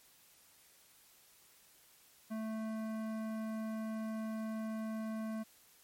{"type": "tone with hard clipping", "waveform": "sine", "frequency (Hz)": 220, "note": "A3", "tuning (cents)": 0, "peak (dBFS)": -39, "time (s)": [2.3, 5.44], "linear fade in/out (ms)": 20, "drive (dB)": 14, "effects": ["white hiss -64 dBFS RMS until 5.83 s", "MP3 64 kbps"]}